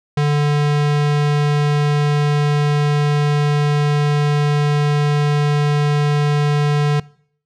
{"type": "tone", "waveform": "square", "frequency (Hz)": 146.83, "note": "D3", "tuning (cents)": 0, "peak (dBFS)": -14, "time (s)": [0.17, 7], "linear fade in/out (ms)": 5, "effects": ["noise-tail reverb RT60 0.6 s tail -23 dB re dry", "low-pass 5000 Hz 12 dB/octave"]}